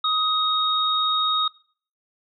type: tone pair together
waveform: sine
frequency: 1257 / 3744 Hz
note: D#6 / A#7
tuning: +17 / +7 cents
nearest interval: octave + perfect fifth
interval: 1890 cents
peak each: -22 dBFS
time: 0.04-1.48 s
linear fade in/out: 5 ms
effects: noise-tail reverb RT60 0.5 s tail -22 dB re dry